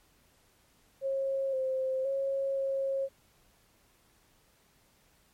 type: tone with pitch steps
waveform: sine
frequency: 541 / 524 / 545 / 542 Hz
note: C#5 / C5 / C#5 / C#5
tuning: -42 / +2 / -29 / -39 cents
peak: -28 dBFS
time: 1.01-3.09 s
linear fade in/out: 50 ms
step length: 520 ms
effects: pink hiss -66 dBFS RMS until 5.33 s + MP3 64 kbps